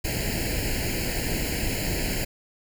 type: noise with comb filter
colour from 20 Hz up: pink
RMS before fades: -27 dBFS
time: 0.04-2.25 s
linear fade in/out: 10 ms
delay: 0.42 ms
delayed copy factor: +1
effects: none